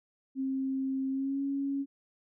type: tone with pitch glide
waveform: sine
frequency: 266.6 to 277 Hz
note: C4 to C#4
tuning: +33 to -1 cents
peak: -29 dBFS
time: 0.35-1.86 s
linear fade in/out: 50 ms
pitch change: +66 cents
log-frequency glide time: 1.1-1.42 s
effects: none